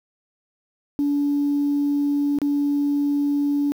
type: tone with dropouts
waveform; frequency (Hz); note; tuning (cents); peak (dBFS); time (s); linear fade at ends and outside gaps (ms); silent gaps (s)
sine; 287.1; D4; -39; -17; 0.99-3.72; 0; 2.387-2.417
effects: tanh soft clip ceiling -14 dBFS + 8-bit